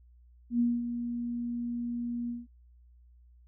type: tone with ADSR envelope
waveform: sine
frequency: 238.5 Hz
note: A#3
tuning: 40 cents sharp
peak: -22 dBFS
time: 0.5-2.47 s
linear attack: 98 ms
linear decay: 220 ms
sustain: -9 dB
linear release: 180 ms
effects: added 60 Hz sine -55 dBFS peak until 3.47 s